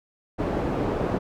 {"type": "low-pass noise", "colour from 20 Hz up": "white", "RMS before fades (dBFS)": -26, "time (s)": [0.38, 1.19], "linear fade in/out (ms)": 20, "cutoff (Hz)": 530, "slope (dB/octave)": 12, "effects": []}